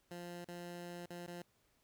15% pulse tone with dropouts, 174.61 Hz, F3, in tune, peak -39 dBFS, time 0.11-1.42 s, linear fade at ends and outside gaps 2 ms, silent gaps 0.444-0.485 / 1.057-1.104 / 1.263-1.278 s, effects pink hiss -75 dBFS RMS until 1.83 s

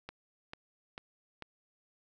click train, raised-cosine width 0.3 ms, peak -26 dBFS, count 4, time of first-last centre 0.09-1.423 s, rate 2.25 Hz, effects none

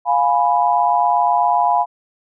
sine chord, F diminished, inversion none, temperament equal with one note detuned, 702.9 / 830.6 / 987.8 Hz, F5 / Ab5 / Cb6, +11 / 0 / 0 cents, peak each -17 dBFS, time 0.05-1.86 s, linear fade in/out 50 ms, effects none

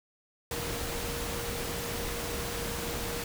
sine tone in noise, 471 Hz, A#4, 18 cents sharp, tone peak -40 dBFS, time 0.51-3.24 s, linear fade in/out 2 ms, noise pink, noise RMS -35 dBFS, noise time 0.51-3.24 s, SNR -8 dB, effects none

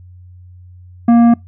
sine tone with tanh clipping, 234.7 Hz, A#3, 12 cents sharp, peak -7 dBFS, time 1.08-1.34 s, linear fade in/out 5 ms, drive 10 dB, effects noise-tail reverb RT60 0.2 s tail -25 dB re dry + added 90 Hz sine -36 dBFS peak until 1.47 s

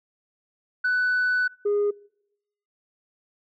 sine tone pair in turn, 1493 / 411 Hz, F#6 / G#4, +15 / -18 cents, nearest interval octave + minor seventh, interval 2233 cents, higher first, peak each -18 dBFS, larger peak neither, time 0.84-1.48 / 1.65-1.91 s, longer first, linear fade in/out 10 ms, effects noise-tail reverb RT60 0.8 s tail -25 dB re dry + tanh soft clip ceiling -18 dBFS

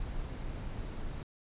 brown noise, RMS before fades -38 dBFS, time 0-1.23 s, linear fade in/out 2 ms, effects resampled to 8000 Hz

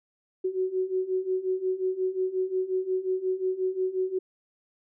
sine beating tone pair, 370 / 375.6 Hz, F#4 / F#4, 0 / +26 cents, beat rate 5.6 Hz, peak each -30 / -27 dBFS, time 0.44-4.19 s, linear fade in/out 10 ms, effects none

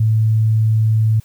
sine tone, 110 Hz, A2, in tune, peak -11 dBFS, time 0-1.2 s, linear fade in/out 5 ms, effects white hiss -52 dBFS RMS until 1.24 s

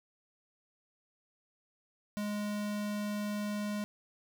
square tone, 207.7 Hz, G#3, in tune, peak -34 dBFS, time 2.17-3.84 s, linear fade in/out 0 ms, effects none

